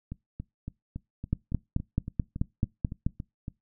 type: two click trains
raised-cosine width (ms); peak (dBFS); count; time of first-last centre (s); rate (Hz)
5; -23 / -13; 13 / 9; 0.12-3.481 / 1.33-3.065; 3.57 / 4.61
effects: noise-tail reverb RT60 0.2 s tail -23 dB re dry